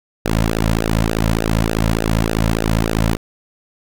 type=tone with flanger; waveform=sawtooth; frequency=55 Hz; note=A1; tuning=in tune; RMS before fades=-17 dBFS; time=0.25-3.17 s; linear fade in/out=10 ms; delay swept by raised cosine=0.9 to 2.7 ms; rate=3.4 Hz; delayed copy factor=-0.95; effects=none